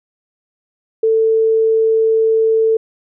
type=tone; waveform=sine; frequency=445 Hz; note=A4; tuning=20 cents sharp; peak=-10 dBFS; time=1.03-2.77 s; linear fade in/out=5 ms; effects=none